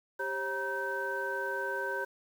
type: tone cluster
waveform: sine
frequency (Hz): 394 / 539 / 951 / 1545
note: G4 / C#5 / A#5 / G6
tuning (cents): +9 / -49 / +34 / -26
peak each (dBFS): -38 / -38 / -38 / -34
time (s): 0.19-2.05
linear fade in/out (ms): 10
effects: tanh soft clip ceiling -21 dBFS + 9-bit